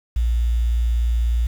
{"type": "tone with quantisation", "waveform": "sine", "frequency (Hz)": 58.27, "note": "A#1", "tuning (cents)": 0, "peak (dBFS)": -16, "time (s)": [0.16, 1.47], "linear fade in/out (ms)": 5, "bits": 7, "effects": []}